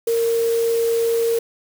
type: tone in noise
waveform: sine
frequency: 461.4 Hz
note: A#4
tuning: 18 cents flat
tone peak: -16 dBFS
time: 0.07-1.39 s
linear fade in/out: 5 ms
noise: white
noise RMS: -33 dBFS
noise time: 0.07-1.39 s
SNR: +14 dB
effects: none